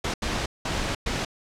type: noise bursts at uneven times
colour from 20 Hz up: pink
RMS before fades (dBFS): -27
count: 4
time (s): 0.04-0.14 / 0.22-0.46 / 0.65-0.95 / 1.06-1.25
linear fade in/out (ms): 5
effects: low-pass 6000 Hz 12 dB/octave